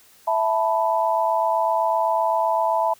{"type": "chord", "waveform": "sine", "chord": "E suspended fourth", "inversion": "none", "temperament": "equal", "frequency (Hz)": [659.3, 880, 987.8], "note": ["E5", "A5", "B5"], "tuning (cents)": [0, 0, 0], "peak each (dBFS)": [-22, -22, -23], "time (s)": [0.27, 2.94], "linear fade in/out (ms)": 10, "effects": ["white hiss -53 dBFS RMS until 2.99 s"]}